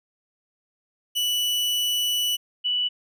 40% pulse / sine tone pair in turn, 2960 / 2960 Hz, F#7 / F#7, 0 / 0 cents, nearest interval unison, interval 0 cents, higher neither, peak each -21 dBFS, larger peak neither, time 1.15-2.37 / 2.64-2.89 s, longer first, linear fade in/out 20 ms, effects none

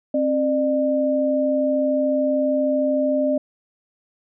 sine tone pair together, 266.3 / 600.6 Hz, C4 / D5, +31 / +39 cents, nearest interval octave + major second, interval 1408 cents, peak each -21 / -19 dBFS, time 0.14-3.38 s, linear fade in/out 5 ms, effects none

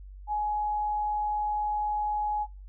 sine tone, 840 Hz, G#5, 19 cents sharp, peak -26 dBFS, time 0.27-2.47 s, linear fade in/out 50 ms, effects noise-tail reverb RT60 0.3 s tail -23 dB re dry + added 48 Hz sine -42 dBFS peak until 2.68 s

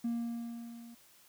triangle tone with level ramp, 234.1 Hz, A#3, 8 cents sharp, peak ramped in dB -27 to -47 dBFS, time 0.04-0.95 s, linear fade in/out 10 ms, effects tanh soft clip ceiling -26 dBFS + white hiss -62 dBFS RMS until 1.28 s

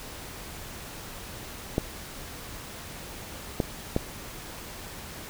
clicks, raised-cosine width 2 ms, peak -10 dBFS, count 3, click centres 1.781 / 3.602 / 3.964 s, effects pink hiss -41 dBFS RMS until 5.29 s

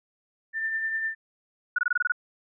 sine tone with tremolo, 1787 Hz, A6, 26 cents sharp, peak -24 dBFS, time 0.53-1.15 s, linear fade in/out 50 ms, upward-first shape triangle, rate 10 Hz, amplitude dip 45%
sine tone bursts, 1461 Hz, F#6, 22 cents flat, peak -20 dBFS, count 8, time 1.76-2.121 s, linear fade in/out 5 ms, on 25 ms, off 23 ms
effects none

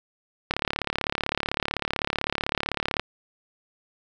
click train, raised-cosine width 0.3 ms, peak -8 dBFS, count 90, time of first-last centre 0.51-2.996 s, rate 35.8 Hz, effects none

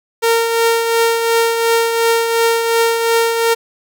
sawtooth tone with tremolo, 459.9 Hz, A#4, 23 cents flat, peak -6 dBFS, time 0.22-3.55 s, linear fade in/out 20 ms, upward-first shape triangle, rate 2.8 Hz, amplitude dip 50%, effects none

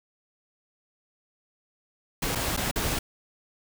pink noise with dropouts, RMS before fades -28 dBFS, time 2.22-2.99 s, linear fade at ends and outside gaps 5 ms, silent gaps 2.351-2.355 / 2.566-2.573 / 2.713-2.758 s, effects none

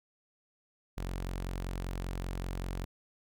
sawtooth tone, 45.16 Hz, F#1, 41 cents flat, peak -31 dBFS, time 0.97-2.85 s, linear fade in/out 10 ms, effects none

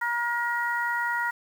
harmonic tone, 474.9 Hz, A#4, 32 cents sharp, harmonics 2 / 3 / 4, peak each -29 / -29 / -29 dBFS, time 0.01-1.31 s, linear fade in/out 10 ms, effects 8-bit

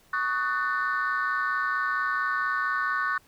sine chord, D# half-diminished seventh, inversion third, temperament just, 1120.1 / 1244.5 / 1493.4 / 1792.1 Hz, C#6 / D#6 / F#6 / A6, +18 / 0 / +16 / +31 cents, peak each -28 / -32 / -27 / -31 dBFS, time 0.13-3.18 s, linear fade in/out 5 ms, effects tanh soft clip ceiling -18 dBFS + pink hiss -60 dBFS RMS until 3.27 s

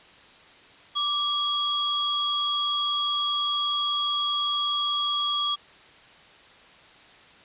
sine tone pair together, 1173 / 3312 Hz, D6 / G#7, -2 / -5 cents, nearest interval octave + tritone, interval 1797 cents, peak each -28 / -24 dBFS, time 0.95-5.56 s, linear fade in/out 20 ms, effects white hiss -51 dBFS RMS until 7.44 s + resampled to 8000 Hz

